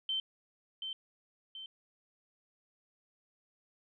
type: tone with echo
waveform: sine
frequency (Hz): 3100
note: G7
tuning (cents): -20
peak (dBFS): -31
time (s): 0.09-0.2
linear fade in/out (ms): 2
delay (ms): 730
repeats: 2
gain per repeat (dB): -6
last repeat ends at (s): 1.66
effects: none